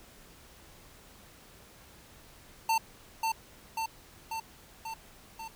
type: tone with echo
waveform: square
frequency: 898 Hz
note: A5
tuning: 35 cents sharp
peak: -25 dBFS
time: 2.69-2.78 s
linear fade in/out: 5 ms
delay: 540 ms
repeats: 5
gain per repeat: -3 dB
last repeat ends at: 5.48 s
effects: pink hiss -55 dBFS RMS until 5.55 s